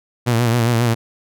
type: tone with vibrato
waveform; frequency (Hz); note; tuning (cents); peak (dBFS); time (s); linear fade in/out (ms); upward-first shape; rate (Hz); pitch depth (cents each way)
sawtooth; 117.9; A#2; +20; -10; 0.26-0.95; 20; sine; 7.4; 65
effects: none